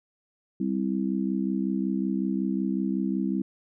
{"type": "harmonic tone", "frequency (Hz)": 65.41, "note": "C2", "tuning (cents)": 0, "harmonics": [3, 4, 5], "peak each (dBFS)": [-27, -29, -31], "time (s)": [0.6, 3.42], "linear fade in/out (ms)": 5, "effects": []}